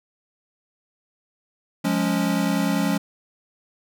square chord, Db major, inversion first, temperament equal with one note detuned, 177.56 / 207.7 / 277.2 Hz, F3 / Ab3 / Db4, +29 / 0 / 0 cents, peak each -25 dBFS, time 1.84-2.98 s, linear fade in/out 10 ms, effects none

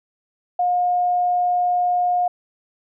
sine tone, 715 Hz, F5, 41 cents sharp, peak -16 dBFS, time 0.59-2.28 s, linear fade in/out 5 ms, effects none

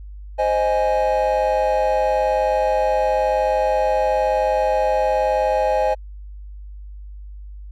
triangle chord, Ab major, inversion first, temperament equal, 523.3 / 622.3 / 830.6 Hz, C5 / Eb5 / Ab5, 0 / 0 / 0 cents, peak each -18 dBFS, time 0.38-5.95 s, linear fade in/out 20 ms, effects tanh soft clip ceiling -7 dBFS + added 50 Hz sine -33 dBFS peak until 7.71 s

